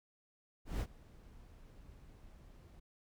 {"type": "noise with ADSR envelope", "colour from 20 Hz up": "brown", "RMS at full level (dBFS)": -34, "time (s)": [0.65, 2.8], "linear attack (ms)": 160, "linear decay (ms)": 52, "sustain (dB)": -23, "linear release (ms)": 8, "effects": []}